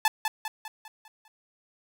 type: tone with echo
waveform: sawtooth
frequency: 872 Hz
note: A5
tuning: 16 cents flat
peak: -15 dBFS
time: 0.05-0.08 s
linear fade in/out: 2 ms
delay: 200 ms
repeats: 6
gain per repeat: -6 dB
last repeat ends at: 1.28 s
effects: none